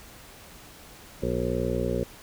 harmonic tone, 60.6 Hz, B1, 32 cents flat, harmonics 1 / 2 / 3 / 4 / 6 / 7 / 8 / 9, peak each -33 / -33 / -33 / -33 / -33 / -33 / -33 / -33 dBFS, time 1.22-2.04 s, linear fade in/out 10 ms, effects pink hiss -48 dBFS RMS until 2.22 s

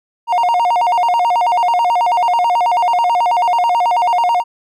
triangle tone with vibrato, 818 Hz, G#5, 26 cents flat, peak -9 dBFS, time 0.27-4.44 s, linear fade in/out 50 ms, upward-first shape square, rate 9.2 Hz, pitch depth 230 cents each way, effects none

